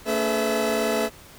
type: tone cluster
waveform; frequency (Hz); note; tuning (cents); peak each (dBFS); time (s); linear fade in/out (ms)
40% pulse; 227.1 / 285.5 / 426.8 / 505 / 658; A#3 / D4 / G#4 / B4 / E5; -45 / -49 / +47 / +39 / -3; -28 / -32 / -26 / -28 / -25; 0.05-1.1; 50
effects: pink hiss -47 dBFS RMS until 1.38 s